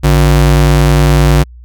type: ring-modulated tone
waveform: square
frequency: 103.83 Hz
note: G#2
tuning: in tune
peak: -3 dBFS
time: 0.03-1.44 s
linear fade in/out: 20 ms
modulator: 44.9 Hz
effects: added 60 Hz sine -31 dBFS peak until 1.64 s